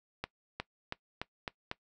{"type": "accelerating click train", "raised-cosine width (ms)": 0.3, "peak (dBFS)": -19, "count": 6, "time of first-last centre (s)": [0.24, 1.714], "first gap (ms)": 360, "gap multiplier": 0.9, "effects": ["noise-tail reverb RT60 0.1 s tail -20 dB re dry"]}